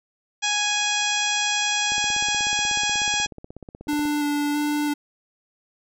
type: harmonic tone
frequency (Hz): 830.6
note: G#5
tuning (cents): 0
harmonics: 1 / 2 / 3 / 4 / 5 / 6 / 7 / 8 / 9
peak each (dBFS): -29 / -29 / -27 / -26 / -35 / -34 / -29 / -36 / -32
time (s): 0.42-3.27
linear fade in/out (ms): 20
type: click train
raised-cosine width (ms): 2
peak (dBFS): -25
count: 36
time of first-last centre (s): 1.92-4.054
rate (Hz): 16.4
type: tone with vibrato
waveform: square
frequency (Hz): 293.7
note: D4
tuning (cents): 0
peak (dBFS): -22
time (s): 3.88-4.94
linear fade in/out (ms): 10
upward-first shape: square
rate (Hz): 1.5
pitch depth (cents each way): 11
effects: none